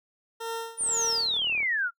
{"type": "tone with tremolo", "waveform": "20% pulse", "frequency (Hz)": 456.8, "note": "A#4", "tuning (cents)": -35, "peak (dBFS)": -25, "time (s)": [0.4, 1.38], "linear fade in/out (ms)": 10, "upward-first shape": "sine", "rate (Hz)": 1.9, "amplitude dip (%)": 90}
{"type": "exponential sweep", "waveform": "sine", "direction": "down", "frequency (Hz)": [9710, 1348], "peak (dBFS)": -24, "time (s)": [0.77, 1.91], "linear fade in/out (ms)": 50}
{"type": "click train", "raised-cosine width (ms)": 1, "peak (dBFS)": -32, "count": 32, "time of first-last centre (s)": [0.81, 1.63], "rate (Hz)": 37.8}
{"effects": ["noise-tail reverb RT60 0.1 s tail -24 dB re dry"]}